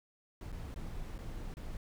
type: noise with dropouts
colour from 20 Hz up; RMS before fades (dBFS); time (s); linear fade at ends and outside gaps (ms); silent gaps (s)
brown; -42; 0.41-1.77; 1; 0.519-0.526 / 0.743-0.76 / 1.181-1.188 / 1.54-1.569
effects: none